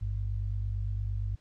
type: tone pair together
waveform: sine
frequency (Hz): 51.72 / 100.5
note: G#1 / G2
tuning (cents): -6 / +44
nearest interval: octave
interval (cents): 1150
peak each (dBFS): -32 / -32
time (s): 0.01-1.36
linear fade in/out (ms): 10
effects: pink hiss -68 dBFS RMS until 1.4 s + low-pass 6000 Hz 12 dB/octave